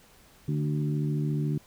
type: harmonic tone with a mistuned harmonic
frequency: 74 Hz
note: D2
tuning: 14 cents sharp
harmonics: 2 / 3 / 4 / 5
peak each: -26 / -35 / -35 / -39 dBFS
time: 0.48-1.58 s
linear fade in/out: 5 ms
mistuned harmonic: 5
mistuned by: +18 cents
effects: pink hiss -57 dBFS RMS until 1.66 s